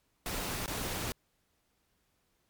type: noise with dropouts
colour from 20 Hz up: pink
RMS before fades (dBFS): -36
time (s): 0.26-1.12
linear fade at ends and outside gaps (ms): 0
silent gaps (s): 0.66-0.679
effects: pink hiss -75 dBFS RMS until 2.49 s + MP3 96 kbps